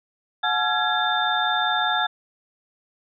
sine tone cluster, 731 / 856 / 1366 / 1671 / 3591 Hz, F#5 / A5 / F6 / G#6 / A7, -21 / -48 / -39 / +10 / +35 cents, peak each -26 dBFS, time 0.43-2.07 s, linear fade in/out 10 ms, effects none

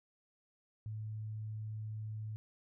sine tone, 108.2 Hz, A2, 29 cents flat, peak -39 dBFS, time 0.86-2.36 s, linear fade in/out 0 ms, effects none

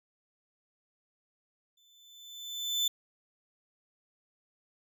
35% pulse tone with exponential growth, 3520 Hz, A7, in tune, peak -23 dBFS, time 1.77-2.88 s, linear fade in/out 5 ms, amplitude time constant 240 ms, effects none

